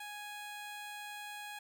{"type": "tone", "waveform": "15% pulse", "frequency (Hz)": 830.6, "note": "G#5", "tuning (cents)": 0, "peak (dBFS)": -37, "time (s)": [0, 1.59], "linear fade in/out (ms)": 5, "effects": ["12-bit"]}